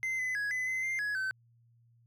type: tone with pitch steps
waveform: triangle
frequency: 2069 / 2019 / 1667 / 2015 / 2050 / 2097 / 1678 / 1533 Hz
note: C7 / B6 / G#6 / B6 / C7 / C7 / G#6 / G6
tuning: -20 / +38 / +6 / +34 / -36 / +3 / +17 / -39 cents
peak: -29 dBFS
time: 0.03-1.31 s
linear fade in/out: 0 ms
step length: 160 ms
effects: added 117 Hz sine -62 dBFS peak until 2.06 s